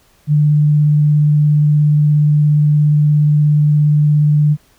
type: tone with vibrato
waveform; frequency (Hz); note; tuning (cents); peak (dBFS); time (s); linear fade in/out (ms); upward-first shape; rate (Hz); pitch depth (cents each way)
sine; 149.1; D3; +27; -8; 0.27-4.57; 50; sine; 17; 10
effects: pink hiss -53 dBFS RMS until 4.78 s